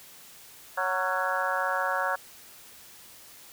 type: harmonic tone with a mistuned harmonic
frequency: 185 Hz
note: F#3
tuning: in tune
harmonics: 3 / 4 / 5 / 6 / 7 / 8 / 9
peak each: -33 / -33 / -33 / -33 / -33 / -33 / -33 dBFS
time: 0.77-2.16 s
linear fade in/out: 10 ms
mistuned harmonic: 7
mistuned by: +82 cents
effects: white hiss -50 dBFS RMS until 3.52 s